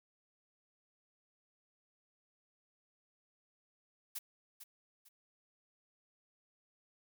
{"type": "noise with echo", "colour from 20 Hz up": "blue", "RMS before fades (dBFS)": -41, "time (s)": [4.15, 4.19], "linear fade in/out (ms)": 10, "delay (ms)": 450, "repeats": 2, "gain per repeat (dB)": -10, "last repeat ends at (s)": 5.09, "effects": []}